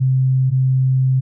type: tone pair in turn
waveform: sine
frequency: 130.81 / 130.81 Hz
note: C3 / C3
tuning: 0 / 0 cents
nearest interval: unison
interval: 0 cents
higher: neither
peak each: -12 dBFS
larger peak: neither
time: 0-0.51 / 0.51-1.21 s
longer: second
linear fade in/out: 20 ms
effects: none